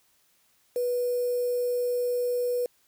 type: tone with quantisation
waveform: sine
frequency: 490 Hz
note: B4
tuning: 14 cents flat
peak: -24 dBFS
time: 0.76-2.66 s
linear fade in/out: 2 ms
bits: 7
effects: white hiss -66 dBFS RMS until 2.87 s